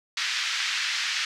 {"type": "band-pass noise", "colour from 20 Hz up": "pink", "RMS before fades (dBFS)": -28, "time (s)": [0.17, 1.25], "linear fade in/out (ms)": 2, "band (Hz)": [1600, 5600], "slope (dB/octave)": 24, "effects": []}